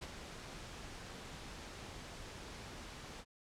pink noise with ADSR envelope, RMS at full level -43 dBFS, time 0.01-3.25 s, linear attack 17 ms, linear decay 35 ms, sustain -6 dB, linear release 56 ms, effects low-pass 7000 Hz 12 dB/octave

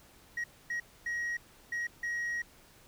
sine tone bursts at uneven times, 1895 Hz, A#6, 28 cents sharp, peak -29 dBFS, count 5, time 0.37-0.44 / 0.7-0.8 / 1.06-1.37 / 1.72-1.87 / 2.03-2.42 s, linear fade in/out 5 ms, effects tanh soft clip ceiling -31 dBFS + pink hiss -59 dBFS RMS until 2.87 s

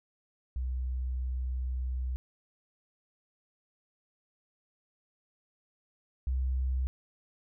sine tone pair in turn, 63.3 / 64.59 Hz, B1 / C2, +43 / -22 cents, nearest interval unison, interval 35 cents, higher second, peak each -30 / -27 dBFS, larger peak second, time 0.56-2.16 / 6.27-6.87 s, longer first, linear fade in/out 0 ms, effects none

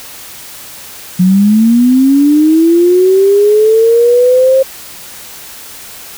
sine linear sweep, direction up, 178.2 to 536 Hz, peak -4 dBFS, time 1.19-4.63 s, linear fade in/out 10 ms, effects white hiss -30 dBFS RMS until 6.17 s

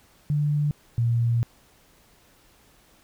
sine tone pair in turn, 147.6 / 117.52 Hz, D3 / A#2, +9 / +14 cents, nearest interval major third, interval 395 cents, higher first, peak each -20 / -19 dBFS, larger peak second, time 0.3-0.71 / 0.98-1.43 s, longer second, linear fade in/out 0 ms, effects pink hiss -58 dBFS RMS until 3.03 s

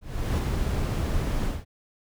brown noise with ADSR envelope, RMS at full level -23 dBFS, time 0.01-1.65 s, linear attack 370 ms, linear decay 17 ms, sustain -3 dB, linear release 190 ms, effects none

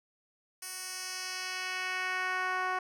10% pulse tone with band-pass filter sweep, 370 Hz, F#4, in tune, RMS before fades -35 dBFS, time 0.62-2.79 s, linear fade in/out 5 ms, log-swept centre 10000 to 1000 Hz, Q 1.1, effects none

